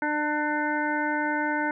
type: harmonic tone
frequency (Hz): 299.1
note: D4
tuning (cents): +32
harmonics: 1 / 2 / 3 / 5 / 6 / 7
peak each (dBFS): -29 / -34 / -29 / -29 / -36 / -37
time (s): 0.02-1.71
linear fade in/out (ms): 2
effects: none